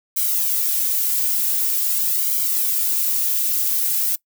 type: noise with flanger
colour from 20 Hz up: violet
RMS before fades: -20 dBFS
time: 0.16-4.16 s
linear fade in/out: 10 ms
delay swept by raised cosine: 1.1 to 3.2 ms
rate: 0.46 Hz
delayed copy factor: -0.65
effects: noise-tail reverb RT60 0.1 s tail -22 dB re dry